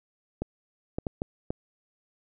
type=clicks; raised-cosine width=2 ms; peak=-16 dBFS; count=5; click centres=0.42 / 0.985 / 1.068 / 1.219 / 1.505 s; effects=none